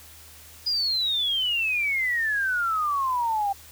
sine exponential sweep, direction down, 4978 to 780 Hz, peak -22 dBFS, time 0.66-3.53 s, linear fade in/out 10 ms, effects added 78 Hz sine -52 dBFS peak until 3.71 s + white hiss -48 dBFS RMS until 3.71 s

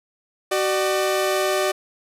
sawtooth tone pair together, 377.8 / 599.7 Hz, F#4 / D5, +36 / +36 cents, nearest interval minor sixth, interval 800 cents, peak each -18 dBFS, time 0.51-1.72 s, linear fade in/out 10 ms, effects resampled to 32000 Hz + 9-bit

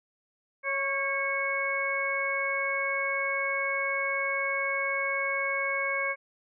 harmonic tone with a mistuned harmonic, 552 Hz, C#5, 7 cents flat, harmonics 1 / 2 / 3 / 4, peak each -34 / -34 / -34 / -29 dBFS, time 0.63-6.16 s, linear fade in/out 50 ms, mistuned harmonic 3, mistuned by -37 cents, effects none

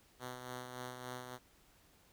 5% pulse tone with tremolo, 125.6 Hz, B2, 30 cents sharp, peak -31 dBFS, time 0.19-1.39 s, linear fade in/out 50 ms, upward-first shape sine, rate 3.5 Hz, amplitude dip 45%, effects pink hiss -67 dBFS RMS until 2.12 s

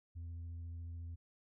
sine tone with vibrato, 84.3 Hz, E2, 39 cents sharp, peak -40 dBFS, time 0.15-1.16 s, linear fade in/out 20 ms, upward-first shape triangle, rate 14 Hz, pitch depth 17 cents each way, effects tanh soft clip ceiling -42 dBFS

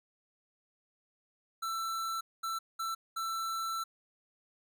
square tone bursts at uneven times, 1335 Hz, E6, 22 cents sharp, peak -34 dBFS, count 4, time 1.62-2.21 / 2.43-2.59 / 2.79-2.95 / 3.16-3.84 s, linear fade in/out 10 ms, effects none

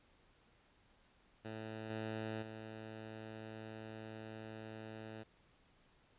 10% pulse tone with level steps, 110 Hz, A2, in tune, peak -36 / -32 / -39 dBFS, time 1.44-5.24 s, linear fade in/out 20 ms, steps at 1.9 / 2.42 s, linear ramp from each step 5 ms, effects pink hiss -70 dBFS RMS until 6.18 s + resampled to 8000 Hz

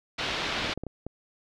white low-pass noise, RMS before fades -31 dBFS, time 0.18-0.74 s, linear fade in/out 10 ms, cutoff 4000 Hz, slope 24 dB/octave
clicks, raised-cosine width 2 ms, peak -22 dBFS, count 6, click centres 0.646 / 0.695 / 0.776 / 0.836 / 0.867 / 1.066 s
effects none

